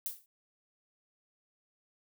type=noise with exponential decay; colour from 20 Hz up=violet; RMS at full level=-33 dBFS; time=0.06-0.26 s; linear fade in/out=1 ms; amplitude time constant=43 ms; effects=none